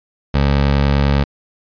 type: tone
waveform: 20% pulse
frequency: 70.2 Hz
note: C#2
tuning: 22 cents sharp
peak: -7 dBFS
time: 0.34-1.24 s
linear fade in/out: 5 ms
effects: resampled to 11025 Hz